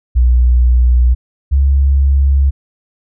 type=tone pair in turn; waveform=sine; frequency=61.2 / 68.69 Hz; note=B1 / C#2; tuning=-15 / -15 cents; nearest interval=major second; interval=200 cents; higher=second; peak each=-6 / -7 dBFS; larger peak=first; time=0.15-1.15 / 1.51-2.51 s; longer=neither; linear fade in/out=20 ms; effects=none